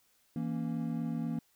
triangle chord, A# diminished, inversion second, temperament equal, 164.81 / 233.1 / 277.2 Hz, E3 / A#3 / C#4, 0 / 0 / 0 cents, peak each -34 / -33 / -38 dBFS, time 0.36-1.39 s, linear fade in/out 2 ms, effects white hiss -70 dBFS RMS until 1.55 s

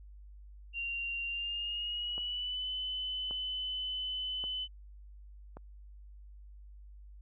sine tone with pitch glide, 2769 to 3020 Hz, F7 to F#7, -15 to +35 cents, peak -34 dBFS, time 0.73-4.68 s, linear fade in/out 50 ms, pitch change +150 cents, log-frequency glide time 1.26-2.69 s
click train, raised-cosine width 1 ms, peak -32 dBFS, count 4, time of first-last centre 2.18-5.57 s, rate 0.885 Hz
effects added 50 Hz sine -49 dBFS peak until 7.21 s

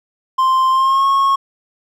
triangle tone with pitch glide, 1046.5 to 1093.5 Hz, C6 to C#6, 0 to -24 cents, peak -9 dBFS, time 0.38-1.36 s, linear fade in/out 10 ms, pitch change +76 cents, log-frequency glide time 0.71-1.06 s, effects none

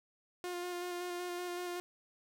sawtooth tone with vibrato, 354.6 Hz, F4, 26 cents sharp, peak -34 dBFS, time 0.44-1.8 s, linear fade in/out 0 ms, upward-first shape square, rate 5.3 Hz, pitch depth 14 cents each way, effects none

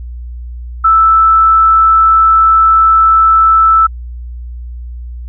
sine tone, 1318.5 Hz, E6, in tune, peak -4 dBFS, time 0.84-3.87 s, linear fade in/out 10 ms, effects added 60 Hz sine -22 dBFS peak until 5.28 s

